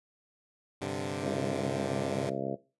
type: chord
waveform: 10% pulse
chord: G suspended fourth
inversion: none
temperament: equal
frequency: 98 / 130.81 / 146.83 Hz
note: G2 / C3 / D3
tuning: 0 / 0 / 0 cents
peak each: -30 dBFS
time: 0.81-2.3 s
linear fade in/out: 10 ms
type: harmonic tone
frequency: 67.3 Hz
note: C2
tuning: 49 cents sharp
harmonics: 2 / 3 / 4 / 5 / 6 / 7 / 8 / 9 / 10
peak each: -40 / -40 / -40 / -40 / -40 / -40 / -40 / -40 / -40 dBFS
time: 1.22-2.56 s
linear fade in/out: 20 ms
effects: noise-tail reverb RT60 0.3 s tail -18 dB re dry + resampled to 24000 Hz